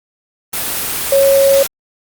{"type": "tone in noise", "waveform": "sine", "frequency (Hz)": 550, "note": "C#5", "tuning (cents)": -14, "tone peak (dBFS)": -7, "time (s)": [1.12, 1.63], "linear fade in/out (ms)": 5, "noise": "white", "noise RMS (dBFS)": -19, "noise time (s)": [0.53, 1.67], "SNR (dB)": 9, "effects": ["Opus 32 kbps"]}